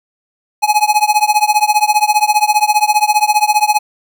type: tone with tremolo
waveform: square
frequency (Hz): 843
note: G#5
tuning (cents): +26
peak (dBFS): -6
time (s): 0.62-3.79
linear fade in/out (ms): 20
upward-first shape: triangle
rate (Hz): 15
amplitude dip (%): 100
effects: none